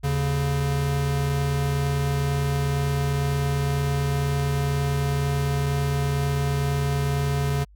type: tone pair together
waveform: square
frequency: 78.65 / 140.7 Hz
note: D#2 / C#3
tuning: +19 / +26 cents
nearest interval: minor seventh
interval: 1007 cents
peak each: -29 / -23 dBFS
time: 0.03-7.65 s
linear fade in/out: 20 ms
effects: added 50 Hz sine -48 dBFS peak until 7.75 s